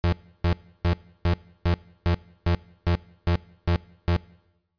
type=tone bursts; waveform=35% pulse; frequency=86.4 Hz; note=F2; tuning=18 cents flat; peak=-17 dBFS; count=11; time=0.04-4.164 s; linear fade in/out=0 ms; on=84 ms; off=320 ms; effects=noise-tail reverb RT60 1.0 s tail -22 dB re dry + resampled to 11025 Hz